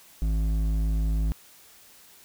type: tone with hard clipping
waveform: sine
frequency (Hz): 53.3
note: G#1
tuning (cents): +46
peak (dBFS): -24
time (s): 0.22-1.32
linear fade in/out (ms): 0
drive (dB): 9
effects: white hiss -53 dBFS RMS until 2.24 s